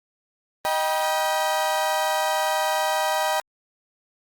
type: chord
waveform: 35% pulse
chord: Eb augmented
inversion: none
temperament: equal with one note detuned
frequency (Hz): 622.3 / 784 / 962.4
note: Eb5 / G5 / B5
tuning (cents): 0 / 0 / -45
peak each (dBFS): -24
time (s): 0.65-3.4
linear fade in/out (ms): 0
effects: Opus 32 kbps

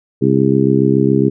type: harmonic tone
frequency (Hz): 67.2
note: C2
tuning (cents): +47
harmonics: 2 / 3 / 4 / 5 / 6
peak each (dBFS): -16 / -16 / -16 / -16 / -16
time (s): 0.21-1.3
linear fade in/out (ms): 20
effects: none

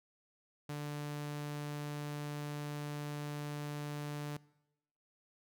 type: tone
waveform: sawtooth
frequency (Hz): 147.1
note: D3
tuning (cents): +3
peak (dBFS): -35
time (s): 0.69-4.37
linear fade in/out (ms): 5
effects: noise-tail reverb RT60 0.9 s tail -22 dB re dry

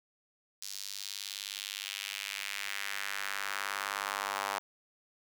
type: tone with high-pass filter sweep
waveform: sawtooth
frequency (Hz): 99.6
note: G2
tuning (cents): +28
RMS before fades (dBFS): -38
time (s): 0.62-4.59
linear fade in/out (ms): 0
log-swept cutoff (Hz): 5100 to 900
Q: 1.8
effects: none

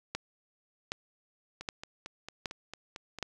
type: two click trains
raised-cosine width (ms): 0.2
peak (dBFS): -24 / -16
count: 8 / 5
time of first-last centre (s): 1.61-3.187 / 0.15-3.227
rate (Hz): 4.44 / 1.3
effects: none

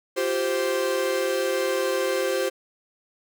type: chord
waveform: 45% pulse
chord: F suspended second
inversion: none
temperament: equal with one note detuned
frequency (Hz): 349.2 / 389.3 / 523.3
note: F4 / G4 / C5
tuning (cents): 0 / -12 / 0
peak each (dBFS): -30 / -27 / -25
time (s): 0.16-2.5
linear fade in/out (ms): 20
effects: none

